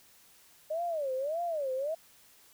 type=tone with vibrato; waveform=sine; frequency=600 Hz; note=D5; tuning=37 cents sharp; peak=-30 dBFS; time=0.7-1.95 s; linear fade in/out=10 ms; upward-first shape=sine; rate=1.7 Hz; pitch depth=260 cents each way; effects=white hiss -60 dBFS RMS until 2.53 s